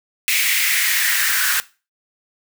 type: noise with high-pass filter sweep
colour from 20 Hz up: white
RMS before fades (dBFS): -18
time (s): 0.28-1.6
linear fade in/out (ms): 0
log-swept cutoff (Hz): 2300 to 1500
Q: 4.5
effects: noise-tail reverb RT60 0.3 s tail -18 dB re dry